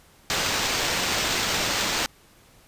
white noise with sample-and-hold, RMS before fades -25 dBFS, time 0.3-2.06 s, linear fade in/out 0 ms, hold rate 11025 Hz, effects pink hiss -55 dBFS RMS until 2.67 s + resampled to 32000 Hz

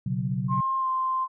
sine chord, B suspended second, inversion none, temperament equal, 123.47 / 138.59 / 185 Hz, B2 / C#3 / F#3, 0 / 0 / 0 cents, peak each -29 dBFS, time 0.06-0.61 s, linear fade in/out 5 ms
sine tone with pitch glide, 1062 to 1043.8 Hz, C6 to C6, +25 to -4 cents, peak -23 dBFS, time 0.48-1.28 s, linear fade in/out 50 ms, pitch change -29 cents, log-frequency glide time 0.77-0.88 s
effects tanh soft clip ceiling -11 dBFS

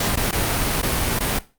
pink noise with dropouts, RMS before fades -21 dBFS, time 0-1.39 s, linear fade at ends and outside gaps 5 ms, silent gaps 0.159-0.171 / 0.312-0.326 / 0.818-0.828 / 1.191-1.204 s, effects noise-tail reverb RT60 0.3 s tail -17 dB re dry + Opus 48 kbps

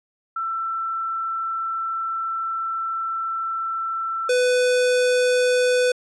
sine / square tone pair in turn, 1337 / 498.4 Hz, E6 / B4, +24 / +16 cents, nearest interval octave + perfect fourth, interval 1708 cents, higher first, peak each -23 / -17 dBFS, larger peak second, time 0.36-4.29 / 4.29-5.92 s, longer first, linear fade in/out 5 ms, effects resampled to 22050 Hz

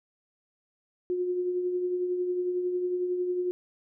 sine tone with tremolo, 359.9 Hz, F#4, 48 cents flat, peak -24 dBFS, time 1.1-3.51 s, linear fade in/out 0 ms, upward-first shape triangle, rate 11 Hz, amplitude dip 45%, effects none

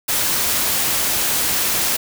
white noise, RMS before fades -19 dBFS, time 0.08-1.97 s, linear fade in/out 10 ms, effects none

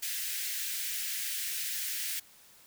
white high-pass noise, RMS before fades -35 dBFS, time 0.02-2.2 s, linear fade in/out 10 ms, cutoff 1600 Hz, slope 48 dB/octave, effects white hiss -58 dBFS RMS until 2.66 s

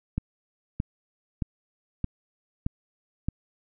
click train, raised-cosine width 5 ms, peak -14 dBFS, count 6, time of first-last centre 0.18-3.286 s, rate 1.61 Hz, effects none

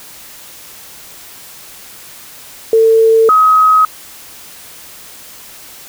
sine tone pair in turn, 448.3 / 1268 Hz, A4 / D#6, +32 / +32 cents, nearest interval octave + tritone, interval 1800 cents, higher second, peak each -5 dBFS, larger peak neither, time 2.73-3.29 / 3.29-3.85 s, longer neither, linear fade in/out 2 ms, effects white hiss -35 dBFS RMS until 5.88 s

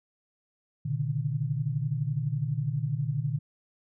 sine tone cluster, 119.6 / 139.2 / 151.2 Hz, A#2 / C#3 / D#3, +45 / +8 / -49 cents, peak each -31 / -32 / -30 dBFS, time 0.85-3.39 s, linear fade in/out 10 ms, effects none

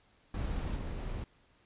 brown noise with level steps, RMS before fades -35 / -38 dBFS, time 0.34-1.24 s, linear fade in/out 2 ms, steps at 0.76 s, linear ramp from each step 5 ms, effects pink hiss -67 dBFS RMS until 1.65 s + resampled to 8000 Hz

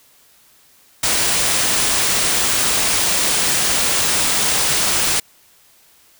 white band-stop noise, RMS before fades -17 dBFS, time 1.03-5.2 s, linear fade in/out 5 ms, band 11000 to 16000 Hz, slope 96 dB/octave, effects white hiss -52 dBFS RMS until 6.19 s

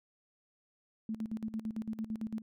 sine tone with tremolo, 220 Hz, A3, in tune, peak -33 dBFS, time 1.09-2.42 s, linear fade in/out 2 ms, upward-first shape square, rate 8.9 Hz, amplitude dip 80%, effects none

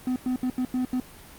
triangle tone bursts at uneven times, 253.2 Hz, B3, 43 cents sharp, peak -21 dBFS, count 6, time 0.07-0.16 / 0.26-0.36 / 0.43-0.5 / 0.58-0.65 / 0.74-0.85 / 0.93-1 s, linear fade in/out 2 ms, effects pink hiss -47 dBFS RMS until 1.38 s + Opus 32 kbps

